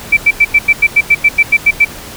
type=tone bursts; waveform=sine; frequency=2326 Hz; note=D7; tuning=17 cents flat; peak=-3 dBFS; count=13; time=0.12-1.85 s; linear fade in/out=10 ms; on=50 ms; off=90 ms; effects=pink hiss -29 dBFS RMS until 2.16 s